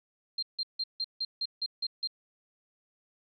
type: tone bursts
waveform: sine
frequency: 4181 Hz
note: C8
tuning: 2 cents flat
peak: -29 dBFS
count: 9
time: 0.38-2.074 s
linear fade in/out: 5 ms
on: 46 ms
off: 160 ms
effects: none